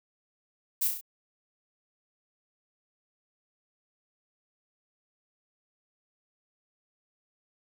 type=noise with echo; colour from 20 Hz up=violet; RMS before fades=-27 dBFS; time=0.81-0.88 s; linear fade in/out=10 ms; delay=33 ms; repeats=4; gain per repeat=-4 dB; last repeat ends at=1.012 s; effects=none